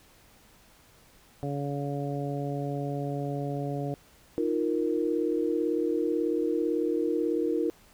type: harmonic tone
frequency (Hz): 141.9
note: C#3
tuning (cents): +41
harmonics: 1 / 2 / 3 / 4 / 5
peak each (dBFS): -32 / -35 / -37 / -38 / -39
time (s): 1.43-3.94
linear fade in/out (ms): 0
type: chord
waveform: sine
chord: Eb suspended second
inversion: none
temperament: equal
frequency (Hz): 311.1 / 349.2 / 466.2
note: Eb4 / F4 / Bb4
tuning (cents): 0 / 0 / 0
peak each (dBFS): -29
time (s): 4.38-7.7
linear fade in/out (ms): 0
effects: pink hiss -58 dBFS RMS until 7.93 s